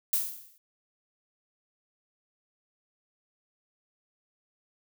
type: noise with exponential decay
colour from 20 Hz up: violet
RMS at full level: -24 dBFS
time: 0.13-0.58 s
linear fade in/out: 1 ms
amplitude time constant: 97 ms
effects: none